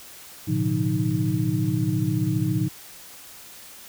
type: tone cluster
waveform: sine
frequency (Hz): 109.8 / 124.6 / 145.1 / 177.3 / 311.5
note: A2 / B2 / D3 / F3 / D#4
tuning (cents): -3 / +16 / -21 / +26 / +2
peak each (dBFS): -27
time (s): 0.47-2.69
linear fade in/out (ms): 20
effects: white hiss -44 dBFS RMS until 3.88 s